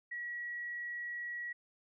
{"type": "tone", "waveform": "sine", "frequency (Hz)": 1921, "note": "B6", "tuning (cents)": -48, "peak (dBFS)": -38, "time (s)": [0.11, 1.53], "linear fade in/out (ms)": 10, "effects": []}